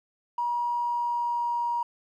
triangle tone with pitch glide, 958 to 950.3 Hz, A#5 to A#5, +47 to +33 cents, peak -21 dBFS, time 0.38-1.83 s, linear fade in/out 5 ms, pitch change -14 cents, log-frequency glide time 0.67-1.68 s, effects tanh soft clip ceiling -23 dBFS

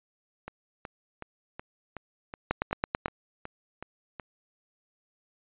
two click trains, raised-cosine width 0.5 ms, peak -10 / -23 dBFS, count 6 / 11, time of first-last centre 2.51-3.059 / 0.48-4.197 s, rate 9.11 / 2.69 Hz, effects resampled to 8000 Hz

